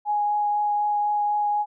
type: tone with vibrato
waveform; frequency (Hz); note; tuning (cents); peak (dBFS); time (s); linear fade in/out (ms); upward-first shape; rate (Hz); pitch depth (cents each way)
sine; 831; G#5; +1; -20; 0.05-1.66; 50; triangle; 4; 10
effects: none